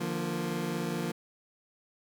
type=chord; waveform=25% pulse; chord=Bb major; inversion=first; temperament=equal with one note detuned; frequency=149.74 / 174.61 / 233.1 Hz; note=D3 / F3 / Bb3; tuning=+34 / 0 / 0 cents; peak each=-34 / -30 / -32 dBFS; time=0-1.12 s; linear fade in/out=10 ms; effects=none